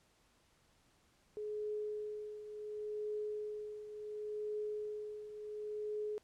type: tone with tremolo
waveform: sine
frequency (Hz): 422.6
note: G#4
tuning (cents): +30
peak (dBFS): -36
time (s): 1.37-6.18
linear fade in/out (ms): 0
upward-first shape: triangle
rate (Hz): 0.7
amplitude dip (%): 70
effects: pink hiss -71 dBFS RMS until 6.23 s + low-pass 10000 Hz 12 dB/octave